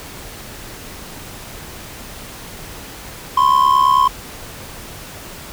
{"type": "ring-modulated tone", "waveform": "triangle", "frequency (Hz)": 1046.5, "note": "C6", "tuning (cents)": 0, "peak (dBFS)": -5, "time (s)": [3.37, 4.08], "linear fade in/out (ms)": 5, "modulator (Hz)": 34.6, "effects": ["pink hiss -34 dBFS RMS until 5.52 s"]}